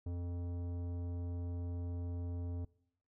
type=tone with tanh clipping; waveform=triangle; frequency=87.3 Hz; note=F2; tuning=in tune; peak=-39 dBFS; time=0.06-2.65 s; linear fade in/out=5 ms; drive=18 dB; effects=noise-tail reverb RT60 0.7 s tail -22 dB re dry